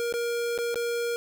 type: tone with dropouts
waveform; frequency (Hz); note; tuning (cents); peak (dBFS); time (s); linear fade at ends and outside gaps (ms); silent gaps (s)
square; 472.2; A#4; +22; -27; 0-1.16; 0; 0.125-0.139 / 0.578-0.587 / 0.744-0.757
effects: none